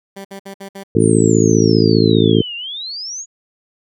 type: tone bursts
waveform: 15% pulse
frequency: 196 Hz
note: G3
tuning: in tune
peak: -23 dBFS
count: 5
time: 0.16-0.836 s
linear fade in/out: 10 ms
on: 88 ms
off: 59 ms
type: harmonic tone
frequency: 55 Hz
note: A1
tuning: in tune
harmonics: 2 / 3 / 4 / 5 / 6 / 7 / 8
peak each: -17 / -17 / -17 / -17 / -17 / -17 / -17 dBFS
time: 0.95-2.42 s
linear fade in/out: 5 ms
type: exponential two-way sweep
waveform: sine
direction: down then up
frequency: 9397 to 2747 to 6900 Hz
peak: -24 dBFS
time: 0.99-3.26 s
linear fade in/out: 50 ms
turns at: 2.56 s
effects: none